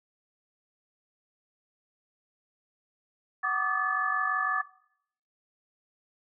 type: tone cluster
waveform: sine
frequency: 749 / 1153 / 1199 / 1251 / 1731 Hz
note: F#5 / D6 / D6 / D#6 / A6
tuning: +21 / -32 / +36 / +9 / -29 cents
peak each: -37 / -31 / -33 / -35 / -29 dBFS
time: 3.43-4.62 s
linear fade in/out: 10 ms
effects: noise-tail reverb RT60 0.7 s tail -21 dB re dry